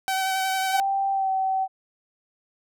sawtooth tone with vibrato, 763 Hz, G5, 47 cents flat, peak -19 dBFS, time 0.08-0.8 s, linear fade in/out 0 ms, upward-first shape sine, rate 11 Hz, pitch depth 16 cents each way
sine tone with pitch glide, 784 to 764.3 Hz, G5 to G5, 0 to -44 cents, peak -21 dBFS, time 0.71-1.68 s, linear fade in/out 50 ms, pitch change -44 cents, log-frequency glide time 1.12-1.3 s
effects none

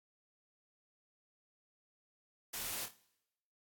white noise with echo, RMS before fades -41 dBFS, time 2.53-2.86 s, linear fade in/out 10 ms, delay 27 ms, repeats 4, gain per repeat -8 dB, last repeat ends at 2.968 s, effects noise-tail reverb RT60 0.9 s tail -22 dB re dry + AAC 64 kbps

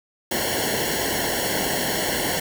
pink noise with comb filter, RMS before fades -24 dBFS, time 0.31-2.4 s, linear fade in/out 5 ms, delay 0.81 ms, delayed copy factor -1, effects none

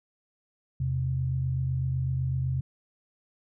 sine tone pair together, 82.05 / 130 Hz, E2 / C3, -8 / -11 cents, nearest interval minor sixth, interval 797 cents, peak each -32 / -26 dBFS, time 0.8-2.61 s, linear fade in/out 5 ms, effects none

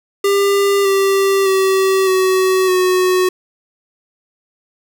square tone with pitch steps, 399.1 / 391.1 / 383.3 / 375.6 / 368.1 Hz, G4 / G4 / G4 / F#4 / F#4, +31 / -4 / -39 / +26 / -9 cents, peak -12 dBFS, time 0.24-3.29 s, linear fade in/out 5 ms, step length 610 ms, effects 7-bit

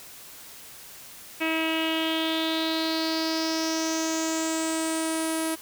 sawtooth tone with low-pass filter sweep, 321.7 Hz, E4, 42 cents flat, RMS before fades -27 dBFS, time 1.4-5.56 s, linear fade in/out 20 ms, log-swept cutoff 2500 to 11000 Hz, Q 5.6, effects white hiss -45 dBFS RMS until 5.61 s

